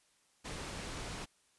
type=low-pass noise; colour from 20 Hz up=pink; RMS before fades=-43 dBFS; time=0.44-1.26 s; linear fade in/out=20 ms; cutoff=8800 Hz; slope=12 dB/octave; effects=white hiss -71 dBFS RMS until 1.58 s + resampled to 24000 Hz